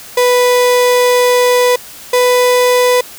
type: tone pair in turn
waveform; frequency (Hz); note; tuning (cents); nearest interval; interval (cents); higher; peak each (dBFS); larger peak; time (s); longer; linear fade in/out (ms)
35% pulse; 493.9 / 496.1; B4 / B4; 0 / +8; unison; 8; second; -6; neither; 0.17-1.76 / 2.13-3.01; first; 5
effects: white hiss -33 dBFS RMS until 3.18 s